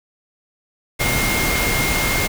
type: tone in noise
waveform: sine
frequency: 2130 Hz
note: C7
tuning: 30 cents sharp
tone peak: -22 dBFS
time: 0.99-2.28 s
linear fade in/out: 20 ms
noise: pink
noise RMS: -20 dBFS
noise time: 0.99-2.28 s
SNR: -5 dB
effects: none